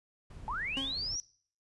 brown noise, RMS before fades -47 dBFS, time 0.3-1.16 s, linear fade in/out 5 ms
sine linear sweep, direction up, 832 to 5920 Hz, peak -33 dBFS, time 0.48-1.2 s, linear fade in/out 0 ms
40% pulse tone with exponential decay, 270 Hz, C#4, 45 cents flat, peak -32 dBFS, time 0.77-1.11 s, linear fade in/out 0 ms, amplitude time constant 73 ms
effects noise-tail reverb RT60 0.5 s tail -21 dB re dry + resampled to 24000 Hz

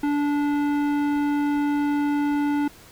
sine tone with tanh clipping, 290.4 Hz, D4, 19 cents flat, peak -22 dBFS, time 0.03-2.68 s, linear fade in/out 5 ms, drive 15 dB, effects pink hiss -48 dBFS RMS until 2.91 s

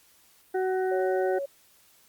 harmonic tone, 374.3 Hz, F#4, 20 cents sharp, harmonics 1 / 2 / 4 / 5, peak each -25 / -31 / -38 / -45 dBFS, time 0.54-1.39 s, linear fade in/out 10 ms
sine tone, 556 Hz, C#5, 5 cents sharp, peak -29 dBFS, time 0.91-1.46 s, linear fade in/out 10 ms
effects white hiss -60 dBFS RMS until 2.08 s + Opus 48 kbps

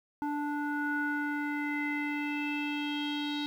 square tone with low-pass filter sweep, 292.9 Hz, D4, 5 cents flat, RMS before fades -33 dBFS, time 0.22-3.46 s, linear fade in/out 0 ms, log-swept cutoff 1100 to 3800 Hz, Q 6, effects 10-bit

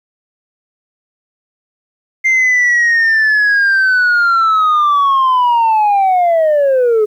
sine linear sweep, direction down, 2100 to 415.3 Hz, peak -6 dBFS, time 2.24-7.06 s, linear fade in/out 20 ms, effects tanh soft clip ceiling -7 dBFS + 8-bit

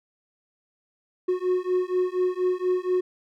triangle beating tone pair, 363.2 / 367.4 Hz, F#4 / F#4, -32 / -12 cents, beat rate 4.2 Hz, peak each -23 dBFS, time 1.28-3.01 s, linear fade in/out 10 ms, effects none

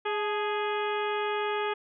harmonic tone with a mistuned harmonic, 415.3 Hz, G#4, in tune, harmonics 1 / 2 / 3 / 4 / 5 / 6 / 7 / 8, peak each -30 / -33 / -35 / -38 / -41 / -40 / -44 / -43 dBFS, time 0.05-1.74 s, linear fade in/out 10 ms, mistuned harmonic 2, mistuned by +53 cents, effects none

